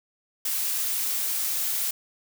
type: noise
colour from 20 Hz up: blue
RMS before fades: -27 dBFS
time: 0.45-1.91 s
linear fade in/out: 5 ms
effects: none